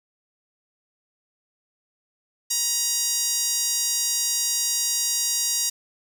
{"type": "tone with high-pass filter", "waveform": "sawtooth", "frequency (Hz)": 950, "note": "A#5", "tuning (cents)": 33, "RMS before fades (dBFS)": -24, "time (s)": [2.5, 5.7], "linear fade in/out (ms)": 10, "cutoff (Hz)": 5900, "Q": 2.3, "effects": []}